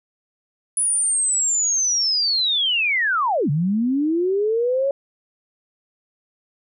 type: linear two-way sweep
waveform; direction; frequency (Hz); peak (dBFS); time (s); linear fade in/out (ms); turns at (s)
sine; down then up; 9956 to 137.1 to 562; -17; 0.77-4.91; 2; 3.5
effects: none